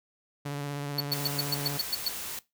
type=tone with vibrato; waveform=sawtooth; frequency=143.3 Hz; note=D3; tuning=42 cents flat; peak=-28 dBFS; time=0.45-1.78 s; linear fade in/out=10 ms; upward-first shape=square; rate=16 Hz; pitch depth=18 cents each way
type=tone bursts; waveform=square; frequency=4435 Hz; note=C#8; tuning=in tune; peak=-25 dBFS; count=9; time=0.98-2.085 s; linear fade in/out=5 ms; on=25 ms; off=110 ms
type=noise; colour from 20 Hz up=white; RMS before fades=-37 dBFS; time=1.12-2.39 s; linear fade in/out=2 ms
effects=noise-tail reverb RT60 0.2 s tail -19 dB re dry